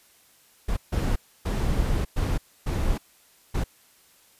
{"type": "noise bursts at uneven times", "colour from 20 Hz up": "brown", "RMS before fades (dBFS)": -24, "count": 6, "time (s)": [[0.68, 0.77], [0.92, 1.16], [1.45, 2.05], [2.16, 2.38], [2.66, 2.98], [3.54, 3.64]], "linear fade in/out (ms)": 10, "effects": ["white hiss -58 dBFS RMS until 4.39 s", "resampled to 32000 Hz"]}